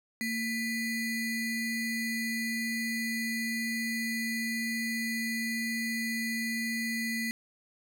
square ring-modulated tone, 1108.7 Hz, C#6, in tune, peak -28 dBFS, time 0.21-7.31 s, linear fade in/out 0 ms, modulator 880 Hz, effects none

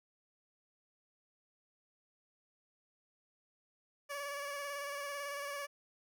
15% pulse tone with vibrato, 569 Hz, C#5, 45 cents sharp, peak -33 dBFS, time 4.09-5.67 s, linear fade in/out 20 ms, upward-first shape square, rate 18 Hz, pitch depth 25 cents each way, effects none

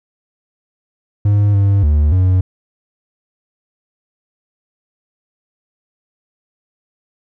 triangle tone with pitch steps, 102.6 / 99.5 / 74.3 / 92.6 Hz, G#2 / G2 / D2 / F#2, -21 / +26 / +21 / +2 cents, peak -7 dBFS, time 1.25-2.41 s, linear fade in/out 5 ms, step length 290 ms, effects none

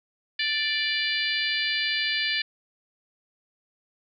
harmonic tone, 587.3 Hz, D5, in tune, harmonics 3 / 4 / 5 / 6 / 7 / 8, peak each -29 / -30 / -31 / -32 / -32 / -33 dBFS, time 0.39-2.42 s, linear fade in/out 5 ms, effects none

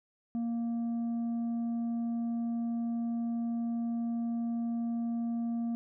sine tone with tanh clipping, 233.1 Hz, A#3, in tune, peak -31 dBFS, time 0.35-5.75 s, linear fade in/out 0 ms, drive 4 dB, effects none

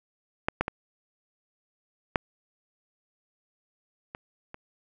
clicks, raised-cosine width 0.5 ms, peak -9 / -9 / -14 / -7 / -22 / -25 dBFS, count 6, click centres 0.485 / 0.61 / 0.681 / 2.158 / 4.149 / 4.544 s, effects none

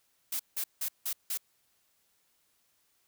blue noise bursts, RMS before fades -33 dBFS, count 5, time 0.32-1.375 s, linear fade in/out 5 ms, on 75 ms, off 170 ms, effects white hiss -72 dBFS RMS until 3.07 s

